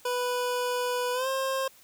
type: tone with pitch glide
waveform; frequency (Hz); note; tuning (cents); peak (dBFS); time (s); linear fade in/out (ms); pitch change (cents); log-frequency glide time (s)
25% pulse; 493.9 to 532.4; B4 to C5; 0 to +30; -23; 0.05-1.68; 5; +130; 1.13-1.28
effects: white hiss -56 dBFS RMS until 1.83 s